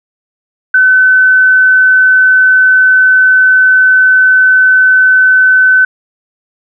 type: tone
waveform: sine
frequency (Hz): 1516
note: F#6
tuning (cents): +42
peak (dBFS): -3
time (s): 0.74-5.85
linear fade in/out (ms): 5
effects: none